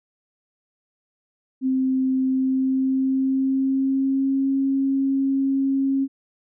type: tone with pitch glide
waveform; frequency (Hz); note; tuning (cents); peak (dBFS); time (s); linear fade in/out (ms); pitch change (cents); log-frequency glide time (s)
sine; 261.6 to 271.1; C4 to C#4; 0 to -38; -18; 1.61-6.08; 50; +62; 2.26-4.53
effects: none